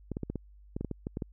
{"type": "clicks", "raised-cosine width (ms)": 3, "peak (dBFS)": -21, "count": 12, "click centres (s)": [0.117, 0.169, 0.233, 0.3, 0.357, 0.765, 0.81, 0.847, 0.913, 1.069, 1.171, 1.222], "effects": ["added 50 Hz sine -52 dBFS peak until 1.32 s"]}